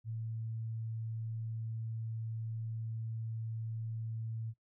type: tone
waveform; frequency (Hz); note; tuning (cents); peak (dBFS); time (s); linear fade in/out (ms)
sine; 112.4; A2; +37; -37; 0.04-4.54; 50
effects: noise-tail reverb RT60 0.1 s tail -19 dB re dry

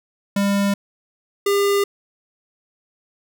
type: tone pair in turn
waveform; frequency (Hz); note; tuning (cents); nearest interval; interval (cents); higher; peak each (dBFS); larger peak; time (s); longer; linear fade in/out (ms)
square; 200 / 401.7; G3 / G4; +35 / +42; octave; 1207; second; -17 / -16; second; 0.36-0.74 / 1.46-1.84; neither; 5
effects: none

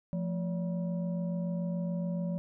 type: tone with frequency modulation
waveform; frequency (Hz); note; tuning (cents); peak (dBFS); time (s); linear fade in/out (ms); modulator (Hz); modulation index
sine; 174; F3; -6; -30; 0.13-2.38; 0; 395; 0.6
effects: none

